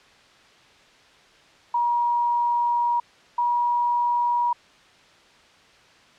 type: tone pair in turn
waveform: sine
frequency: 954 / 960.1 Hz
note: A#5 / B5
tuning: +40 / -49 cents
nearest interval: unison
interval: 11 cents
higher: second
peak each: -19 dBFS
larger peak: neither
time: 1.74-3 / 3.38-4.53 s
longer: first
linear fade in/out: 5 ms
effects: white hiss -53 dBFS RMS until 6.18 s + low-pass 4000 Hz 12 dB/octave